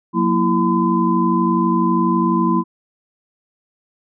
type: tone cluster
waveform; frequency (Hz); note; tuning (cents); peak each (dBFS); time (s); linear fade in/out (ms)
sine; 180.4 / 232.5 / 331.1 / 1016; F#3 / A#3 / E4 / B5; -44 / -4 / +8 / +49; -19; 0.13-2.64; 50
effects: none